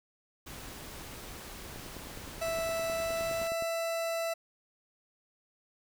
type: noise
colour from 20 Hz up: pink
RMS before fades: -45 dBFS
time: 0.46-3.48 s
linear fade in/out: 10 ms
type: click train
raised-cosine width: 2 ms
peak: -31 dBFS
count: 19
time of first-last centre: 1.76-3.623 s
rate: 9.66 Hz
type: tone with pitch glide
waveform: 40% pulse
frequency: 659.3 to 664.3 Hz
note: E5 to E5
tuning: 0 to +13 cents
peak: -30 dBFS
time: 2.41-4.34 s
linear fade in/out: 10 ms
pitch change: +13 cents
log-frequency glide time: 2.83-3.6 s
effects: none